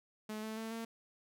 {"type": "tone with pitch steps", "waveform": "sawtooth", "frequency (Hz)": [214.9, 219, 223.3, 227.5], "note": ["A3", "A3", "A3", "A#3"], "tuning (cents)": [-41, -8, 26, -42], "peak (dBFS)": -36, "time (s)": [0.29, 0.85], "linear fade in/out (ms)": 5, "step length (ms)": 140, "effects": []}